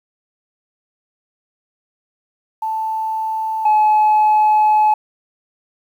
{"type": "tone pair in turn", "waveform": "sine", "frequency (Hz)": [880, 854], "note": ["A5", "G#5"], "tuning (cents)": [0, 48], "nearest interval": "minor second", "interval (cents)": 52, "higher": "first", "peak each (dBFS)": [-18, -8], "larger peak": "second", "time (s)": [[2.62, 3.65], [3.65, 4.94]], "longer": "second", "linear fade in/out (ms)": 5, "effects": ["tanh soft clip ceiling -8 dBFS", "8-bit"]}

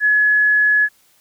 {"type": "tone", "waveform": "sine", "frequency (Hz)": 1697, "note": "G#6", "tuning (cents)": 37, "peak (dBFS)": -11, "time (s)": [0, 0.89], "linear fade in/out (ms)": 50, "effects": ["white hiss -56 dBFS RMS until 1.2 s"]}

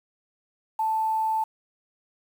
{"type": "tone", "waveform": "sine", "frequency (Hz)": 880, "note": "A5", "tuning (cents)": 0, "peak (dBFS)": -22, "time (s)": [0.79, 1.44], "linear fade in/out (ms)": 5, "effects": ["8-bit"]}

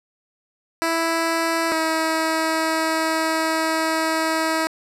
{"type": "tone pair in turn", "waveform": "10% pulse", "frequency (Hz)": [329.6, 320.8], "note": ["E4", "E4"], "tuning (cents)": [0, -47], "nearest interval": "unison", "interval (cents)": 47, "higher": "first", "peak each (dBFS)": -11, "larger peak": "neither", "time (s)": [[0.82, 1.72], [1.72, 4.67]], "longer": "second", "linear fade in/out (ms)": 0, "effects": ["low-pass 12000 Hz 12 dB/octave"]}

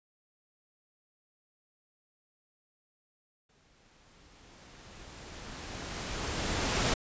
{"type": "noise with exponential growth", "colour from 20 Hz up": "pink", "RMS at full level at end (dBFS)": -27, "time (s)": [3.49, 6.94], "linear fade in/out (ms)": 5, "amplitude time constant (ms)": 750, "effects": ["resampled to 16000 Hz"]}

